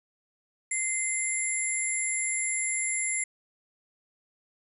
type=tone cluster; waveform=sine; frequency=2078 / 7340 / 10080 Hz; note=C7 / A#8 / D#9; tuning=-12 / -28 / +21 cents; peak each=-31 dBFS; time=0.71-3.24 s; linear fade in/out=5 ms; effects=none